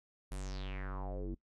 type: tone with low-pass filter sweep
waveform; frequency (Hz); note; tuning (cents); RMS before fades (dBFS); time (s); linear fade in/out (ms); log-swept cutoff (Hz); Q
square; 47.64; G1; -49; -40; 0.31-1.35; 10; 11000 to 280; 5
effects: noise-tail reverb RT60 0.1 s tail -21 dB re dry